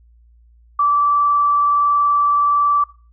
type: tone with frequency modulation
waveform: sine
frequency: 1161 Hz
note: D6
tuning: 20 cents flat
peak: -12 dBFS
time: 0.79-2.84 s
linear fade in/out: 5 ms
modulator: 21.4 Hz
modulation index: 0.27
effects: noise-tail reverb RT60 0.4 s tail -21 dB re dry + added 58 Hz sine -47 dBFS peak until 3.12 s